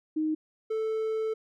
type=tone pair in turn; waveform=sine / triangle; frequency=311.1 / 440 Hz; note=D#4 / A4; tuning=0 / 0 cents; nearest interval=tritone; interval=600 cents; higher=second; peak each=-25 dBFS; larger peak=neither; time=0.16-0.35 / 0.7-1.34 s; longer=second; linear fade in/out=10 ms; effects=none